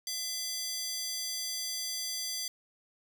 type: tone with high-pass filter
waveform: square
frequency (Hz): 675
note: E5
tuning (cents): +41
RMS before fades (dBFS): -36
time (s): 0.07-2.48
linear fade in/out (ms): 2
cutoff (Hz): 5000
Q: 2.1
effects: none